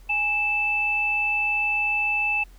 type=tone pair together; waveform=sine; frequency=830.6 / 2637 Hz; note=G#5 / E7; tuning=0 / 0 cents; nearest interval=octave + minor sixth; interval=2000 cents; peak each=-30 / -21 dBFS; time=0.09-2.44 s; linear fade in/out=10 ms; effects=added 43 Hz sine -45 dBFS peak until 2.58 s + pink hiss -58 dBFS RMS until 2.58 s